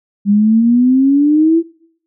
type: exponential sweep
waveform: sine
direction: up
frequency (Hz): 199.5 to 337.9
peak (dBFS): -7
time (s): 0.25-1.63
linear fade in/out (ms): 50
effects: noise-tail reverb RT60 0.7 s tail -23 dB re dry